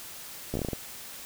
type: slowing click train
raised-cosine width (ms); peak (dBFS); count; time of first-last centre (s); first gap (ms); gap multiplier
2; -17; 8; 0.54-0.732; 14; 1.22
effects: white hiss -43 dBFS RMS until 1.25 s